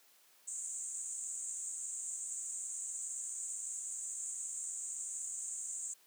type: band-pass noise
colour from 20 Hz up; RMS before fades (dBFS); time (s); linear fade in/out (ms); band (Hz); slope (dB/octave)
white; -42; 0.47-5.94; 10; 6800 to 8500; 96
effects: white hiss -66 dBFS RMS until 6.06 s + high-pass 300 Hz 12 dB/octave